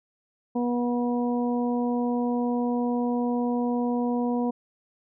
harmonic tone, 242.3 Hz, B3, 33 cents flat, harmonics 1 / 2 / 3 / 4, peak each -24 / -30 / -34 / -36 dBFS, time 0.55-4.51 s, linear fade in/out 10 ms, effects none

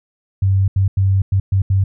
sine tone bursts at uneven times, 96.7 Hz, G2, 23 cents flat, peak -11 dBFS, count 6, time 0.42-0.68 / 0.76-0.88 / 0.97-1.22 / 1.32-1.4 / 1.52-1.62 / 1.7-1.84 s, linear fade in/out 5 ms, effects none

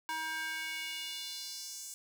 square tone with high-pass filter sweep, 317.8 Hz, D#4, 37 cents sharp, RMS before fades -40 dBFS, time 0.09-1.94 s, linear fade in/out 0 ms, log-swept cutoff 1100 to 7400 Hz, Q 2.4, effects none

